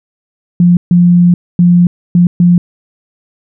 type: tone bursts at uneven times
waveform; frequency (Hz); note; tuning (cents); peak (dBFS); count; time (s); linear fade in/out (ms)
sine; 175.4; F3; +8; -3; 5; 0.6-0.77 / 0.91-1.34 / 1.59-1.87 / 2.15-2.27 / 2.4-2.58; 2
effects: none